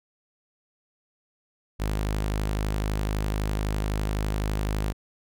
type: tone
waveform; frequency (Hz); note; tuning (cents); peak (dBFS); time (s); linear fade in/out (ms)
sawtooth; 51.91; G#1; 0; -21; 1.79-4.93; 20
effects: none